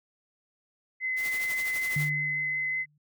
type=tone with vibrato; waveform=sine; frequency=2042 Hz; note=C7; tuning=43 cents flat; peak=-27 dBFS; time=1-2.86 s; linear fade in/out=50 ms; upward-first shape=triangle; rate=5.2 Hz; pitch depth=8 cents each way
type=noise with tremolo; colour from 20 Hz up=white; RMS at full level=-37 dBFS; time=1.16-2.1 s; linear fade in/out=50 ms; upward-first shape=triangle; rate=12 Hz; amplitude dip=70%
type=tone with exponential decay; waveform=sine; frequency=148.7 Hz; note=D3; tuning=22 cents sharp; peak=-25 dBFS; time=1.96-2.98 s; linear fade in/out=5 ms; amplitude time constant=220 ms
effects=none